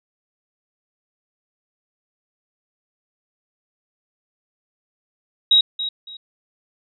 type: tone with echo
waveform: sine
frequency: 3815 Hz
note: A#7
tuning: 39 cents sharp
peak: -10 dBFS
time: 5.51-5.61 s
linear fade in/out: 5 ms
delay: 280 ms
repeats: 2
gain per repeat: -12 dB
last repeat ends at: 6.17 s
effects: none